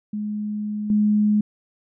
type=tone with level steps; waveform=sine; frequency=210 Hz; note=G#3; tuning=19 cents sharp; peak=-24 / -15 dBFS; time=0.13-1.41 s; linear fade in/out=5 ms; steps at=0.9 s; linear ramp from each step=2 ms; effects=none